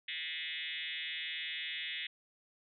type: tone with frequency modulation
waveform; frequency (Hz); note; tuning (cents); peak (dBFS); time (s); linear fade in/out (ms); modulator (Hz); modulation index
sine; 2742; F7; -32; -37; 0.08-2.07; 5; 159; 5.7
effects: none